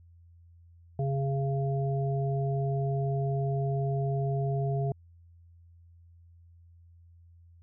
harmonic tone, 137.1 Hz, C#3, 19 cents flat, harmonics 1 / 3 / 5, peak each -27 / -35 / -36 dBFS, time 0.99-4.92 s, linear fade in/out 2 ms, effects added 85 Hz sine -53 dBFS peak until 7.62 s

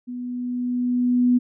sine tone with level ramp, 246.6 Hz, B3, 2 cents flat, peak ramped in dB -29 to -13 dBFS, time 0.07-1.39 s, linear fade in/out 20 ms, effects none

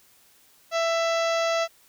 harmonic tone, 664 Hz, E5, 12 cents sharp, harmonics 1 / 2 / 3 / 4 / 5 / 6 / 7 / 8 / 9 / 10, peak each -23 / -29 / -33 / -35 / -37 / -39 / -40 / -41 / -42 / -43 dBFS, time 0.71-1.68 s, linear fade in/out 50 ms, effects white hiss -58 dBFS RMS until 1.88 s

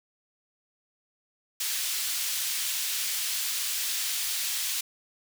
pink high-pass noise, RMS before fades -30 dBFS, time 1.6-4.81 s, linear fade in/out 5 ms, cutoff 3200 Hz, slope 12 dB/octave, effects none

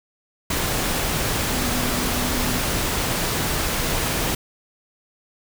sine tone in noise, 246.9 Hz, B3, in tune, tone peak -28 dBFS, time 1.53-2.59 s, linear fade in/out 5 ms, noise pink, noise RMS -23 dBFS, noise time 0.5-4.35 s, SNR -8 dB, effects none

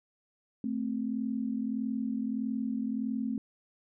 sine tone pair together, 220 / 261.6 Hz, A3 / C4, 0 / 0 cents, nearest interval minor third, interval 300 cents, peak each -32 / -33 dBFS, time 0.64-3.38 s, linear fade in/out 2 ms, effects none

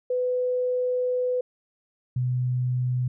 sine tone pair in turn, 500 / 125.51 Hz, B4 / B2, +21 / +28 cents, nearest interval 2 octaves, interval 2393 cents, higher first, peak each -22 dBFS, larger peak neither, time 0.1-1.41 / 2.16-3.08 s, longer first, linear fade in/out 5 ms, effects none

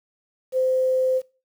sine tone with quantisation, 517 Hz, C5, 21 cents flat, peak -18 dBFS, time 0.52-1.22 s, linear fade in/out 50 ms, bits 8, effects noise-tail reverb RT60 0.3 s tail -19 dB re dry

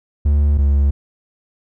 triangle tone pair in turn, 72.7 / 70.43 Hz, D2 / C#2, -17 / +28 cents, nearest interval minor second, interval 55 cents, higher first, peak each -9 dBFS, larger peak neither, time 0.25-0.58 / 0.58-0.91 s, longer neither, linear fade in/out 10 ms, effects none

